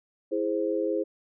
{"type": "chord", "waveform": "sine", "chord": "E augmented", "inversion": "none", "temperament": "equal", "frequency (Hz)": [329.6, 415.3, 523.3], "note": ["E4", "G#4", "B#4"], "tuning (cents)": [0, 0, 0], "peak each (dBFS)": -29, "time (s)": [0.31, 1.04], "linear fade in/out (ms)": 20, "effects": []}